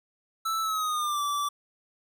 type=tone with pitch glide; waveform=square; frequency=1318.5 to 1161.2 Hz; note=E6 to D6; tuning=0 to -20 cents; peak=-27 dBFS; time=0.45-1.49 s; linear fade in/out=10 ms; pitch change=-220 cents; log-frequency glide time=0.61-1.22 s; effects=none